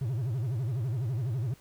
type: tone with vibrato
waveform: triangle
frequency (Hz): 121.4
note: B2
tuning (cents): -29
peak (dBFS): -26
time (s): 0.01-1.54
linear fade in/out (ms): 5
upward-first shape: sine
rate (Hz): 12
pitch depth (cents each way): 240
effects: pink hiss -59 dBFS RMS until 1.6 s